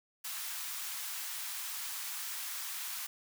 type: high-pass noise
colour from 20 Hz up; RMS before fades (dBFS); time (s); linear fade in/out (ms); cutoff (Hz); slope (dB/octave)
white; -40; 0.24-3.07; 10; 900; 24
effects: none